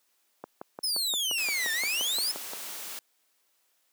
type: click train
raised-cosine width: 1 ms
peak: -22 dBFS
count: 13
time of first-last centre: 0.44-2.534 s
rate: 5.73 Hz
type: exponential two-way sweep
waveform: sawtooth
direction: down then up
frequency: 5310 to 1762 to 5310 Hz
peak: -24 dBFS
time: 0.83-2.32 s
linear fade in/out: 10 ms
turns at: 1.72 s
type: noise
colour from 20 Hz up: white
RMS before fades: -39 dBFS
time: 1.38-2.99 s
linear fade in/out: 0 ms
effects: white hiss -71 dBFS RMS until 3.92 s + high-pass 300 Hz 12 dB/octave